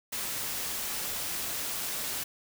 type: noise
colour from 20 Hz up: white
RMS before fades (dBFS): -34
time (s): 0.12-2.24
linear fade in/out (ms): 10
effects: none